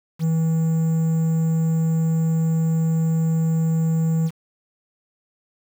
triangle tone with quantisation, 161.9 Hz, E3, 31 cents flat, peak -15 dBFS, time 0.19-4.31 s, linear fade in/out 50 ms, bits 7, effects none

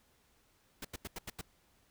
pink noise bursts, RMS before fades -42 dBFS, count 6, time 0.82-1.413 s, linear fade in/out 5 ms, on 28 ms, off 85 ms, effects pink hiss -70 dBFS RMS until 1.9 s

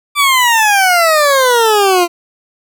20% pulse exponential sweep, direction down, 1180 to 340.3 Hz, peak -3 dBFS, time 0.15-2.08 s, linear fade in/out 50 ms, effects none

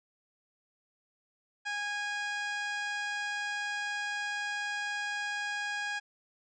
harmonic tone, 823 Hz, G#5, 16 cents flat, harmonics 1 / 2 / 3 / 4 / 5 / 6 / 7 / 8 / 9 / 10, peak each -40 / -34 / -42 / -45 / -52 / -47 / -54 / -55 / -54 / -60 dBFS, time 1.65-6 s, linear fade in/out 20 ms, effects none

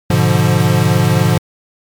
square chord, G# diminished seventh, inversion none, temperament equal, 103.83 / 123.47 / 146.83 / 174.61 Hz, G#2 / B2 / D3 / F3, 0 / 0 / 0 / 0 cents, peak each -16 dBFS, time 0.1-1.38 s, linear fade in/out 5 ms, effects MP3 96 kbps

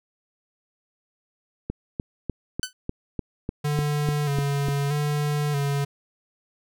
click train, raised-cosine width 3 ms, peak -14 dBFS, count 11, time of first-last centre 1.7-4.685 s, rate 3.35 Hz
10% pulse tone with exponential decay, 1509 Hz, F#6, 34 cents sharp, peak -14 dBFS, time 2.63-2.73 s, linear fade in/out 1 ms, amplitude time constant 20 ms
square tone with vibrato, 144.4 Hz, D3, 29 cents flat, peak -23 dBFS, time 3.64-5.85 s, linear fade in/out 10 ms, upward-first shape square, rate 0.79 Hz, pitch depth 38 cents each way
effects none

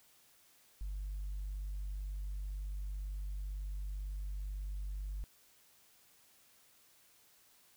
sine tone, 49 Hz, G1, in tune, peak -36 dBFS, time 0.81-5.24 s, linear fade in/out 0 ms, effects tanh soft clip ceiling -35 dBFS + white hiss -66 dBFS RMS until 7.76 s

